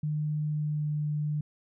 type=tone with pitch glide; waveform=sine; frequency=151.3 to 149.74 Hz; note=D#3 to D3; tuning=-48 to +34 cents; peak=-27 dBFS; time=0.03-1.41 s; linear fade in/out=5 ms; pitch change=-18 cents; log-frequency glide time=0.45-0.93 s; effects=none